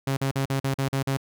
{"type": "tone bursts", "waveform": "sawtooth", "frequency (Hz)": 135.8, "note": "C#3", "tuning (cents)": -35, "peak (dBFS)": -19, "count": 8, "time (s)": [0.07, 1.171], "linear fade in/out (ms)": 5, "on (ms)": 100, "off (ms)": 43, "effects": []}